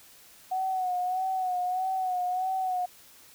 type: tone with vibrato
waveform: sine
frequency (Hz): 740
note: F#5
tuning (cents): 0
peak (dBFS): -26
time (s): 0.51-2.86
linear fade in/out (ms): 10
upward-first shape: sine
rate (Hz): 1.6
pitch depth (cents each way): 46
effects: white hiss -54 dBFS RMS until 3.34 s